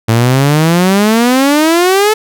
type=exponential sweep; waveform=sawtooth; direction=up; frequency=110 to 438.9 Hz; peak=-3 dBFS; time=0.08-2.14 s; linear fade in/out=10 ms; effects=none